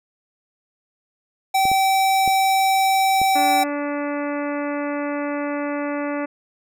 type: tone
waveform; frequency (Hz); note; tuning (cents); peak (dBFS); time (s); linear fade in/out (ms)
square; 771; G5; -29; -16; 1.54-3.64; 10
type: clicks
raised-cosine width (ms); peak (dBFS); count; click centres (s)
2; -16; 4; 1.654 / 1.716 / 2.277 / 3.216
type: harmonic tone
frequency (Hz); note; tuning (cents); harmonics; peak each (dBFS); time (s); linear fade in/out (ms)
289.5; D4; -25; 1 / 2 / 3 / 4 / 5 / 6 / 7 / 8 / 9; -25 / -27 / -34 / -34 / -36 / -39 / -37 / -43 / -42; 3.35-6.26; 10
effects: none